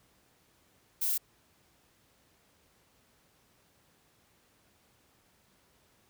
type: noise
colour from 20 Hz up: violet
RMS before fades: -30 dBFS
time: 1.01-1.18 s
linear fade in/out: 10 ms
effects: pink hiss -67 dBFS RMS until 6.09 s + high-pass 60 Hz 12 dB/octave